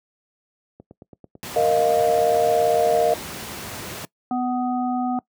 click train, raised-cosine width 2 ms, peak -28 dBFS, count 11, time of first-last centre 0.8-1.906 s, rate 9.04 Hz
pink noise, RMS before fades -33 dBFS, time 1.43-4.05 s, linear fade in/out 0 ms
sine chord, Bb suspended fourth, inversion none, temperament just, 466.2 / 621.6 / 699.2 Hz, Bb4 / Eb5 / F5, 0 / -2 / +2 cents, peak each -20 dBFS, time 1.56-3.14 s, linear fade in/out 2 ms
harmonic tone, 249.5 Hz, B3, 18 cents sharp, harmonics 1 / 3 / 5, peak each -23 / -24 / -35 dBFS, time 4.31-5.19 s, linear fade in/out 2 ms
effects noise-tail reverb RT60 0.1 s tail -21 dB re dry + high-pass 100 Hz 12 dB/octave

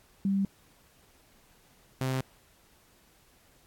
sine / sawtooth tone pair in turn, 196 / 130.81 Hz, G3 / C3, 0 / 0 cents, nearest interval perfect fifth, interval 700 cents, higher first, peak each -24 dBFS, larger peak neither, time 0.25-0.45 / 2.01-2.21 s, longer neither, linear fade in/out 2 ms, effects pink hiss -62 dBFS RMS until 3.66 s + AAC 64 kbps

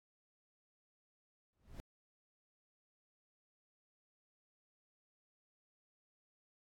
brown noise with exponential growth, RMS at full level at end -45 dBFS, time 1.53-1.8 s, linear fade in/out 0 ms, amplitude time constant 57 ms, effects AAC 64 kbps

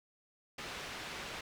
white low-pass noise, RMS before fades -44 dBFS, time 0.58-1.41 s, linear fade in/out 5 ms, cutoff 3200 Hz, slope 12 dB/octave, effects none

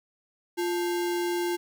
sine tone with sample-and-hold, 349.2 Hz, F4, in tune, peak -25 dBFS, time 0.57-1.57 s, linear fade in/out 20 ms, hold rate 1225 Hz, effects none

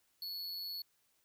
square tone with amplitude modulation, 4400 Hz, C#8, 14 cents flat, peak -38 dBFS, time 0.22-0.82 s, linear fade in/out 2 ms, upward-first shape sine, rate 177 Hz, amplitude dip 50%, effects white hiss -75 dBFS RMS until 1.24 s

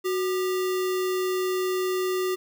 sine tone with sample-and-hold, 370 Hz, F#4, in tune, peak -23 dBFS, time 0.04-2.36 s, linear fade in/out 20 ms, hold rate 1575 Hz, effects none

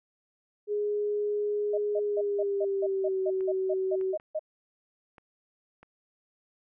sine tone with pitch glide, 415.3 to 378.6 Hz, G#4 to F#4, 0 to +40 cents, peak -26 dBFS, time 0.67-4.16 s, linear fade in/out 50 ms, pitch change -160 cents, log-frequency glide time 2.02-3.22 s
sine tone bursts, 621 Hz, D#5, 3 cents flat, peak -27 dBFS, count 13, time 1.73-4.394 s, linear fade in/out 10 ms, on 48 ms, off 170 ms
clicks, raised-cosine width 0.5 ms, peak -36 dBFS, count 5, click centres 3.408 / 4.012 / 4.199 / 5.182 / 5.83 s
effects none

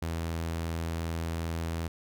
sawtooth tone, 82.6 Hz, E2, 4 cents sharp, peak -27 dBFS, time 0.02-1.88 s, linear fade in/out 5 ms, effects none

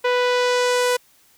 sawtooth tone with low-pass filter sweep, 494.4 Hz, B4, 2 cents sharp, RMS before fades -19 dBFS, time 0.04-0.97 s, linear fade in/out 10 ms, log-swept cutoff 2800 to 12000 Hz, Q 1, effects white hiss -56 dBFS RMS until 1.37 s

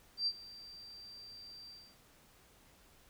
sine tone with ADSR envelope, 4699 Hz, D8, in tune, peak -29 dBFS, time 0.17-1.97 s, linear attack 98 ms, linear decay 55 ms, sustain -20 dB, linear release 280 ms, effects pink hiss -64 dBFS RMS until 3.09 s

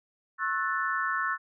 sine chord, F# minor seventh, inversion second, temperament equal with one note detuned, 1089.7 / 1318.5 / 1480 / 1760 Hz, C#6 / E6 / F#6 / A6, -30 / 0 / 0 / 0 cents, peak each -32 dBFS, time 0.38-1.38 s, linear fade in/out 50 ms, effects none

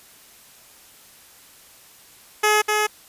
10% pulse tone with echo, 423.9 Hz, G#4, 35 cents sharp, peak -7 dBFS, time 2.43-2.62 s, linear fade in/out 10 ms, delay 250 ms, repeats 1, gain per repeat -3 dB, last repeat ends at 2.87 s, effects white hiss -49 dBFS RMS until 3.08 s + resampled to 32000 Hz

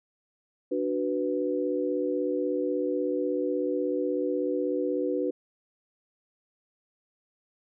sine chord, B minor, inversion first, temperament equal, 293.7 / 370 / 493.9 Hz, D4 / F#4 / B4, 0 / 0 / 0 cents, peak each -30 / -30 / -29 dBFS, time 0.71-5.31 s, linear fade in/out 10 ms, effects none

